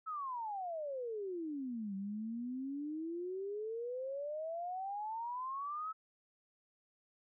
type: exponential two-way sweep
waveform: sine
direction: down then up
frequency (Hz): 1318.5 to 191.7 to 1307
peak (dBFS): -38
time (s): 0.06-5.93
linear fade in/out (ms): 20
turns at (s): 1.95
effects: none